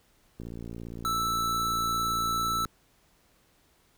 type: click train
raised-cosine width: 3 ms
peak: -27 dBFS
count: 131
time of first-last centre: 0.4-2.657 s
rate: 57.6 Hz
type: tone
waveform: square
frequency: 1318.5 Hz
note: E6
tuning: in tune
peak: -27 dBFS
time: 1.05-2.65 s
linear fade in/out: 0 ms
effects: pink hiss -65 dBFS RMS until 3.97 s